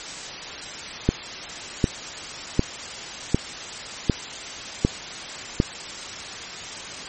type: click train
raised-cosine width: 3 ms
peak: -3 dBFS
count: 7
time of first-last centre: 1.09-5.601 s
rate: 1.33 Hz
effects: white hiss -34 dBFS RMS until 7.08 s + MP3 32 kbps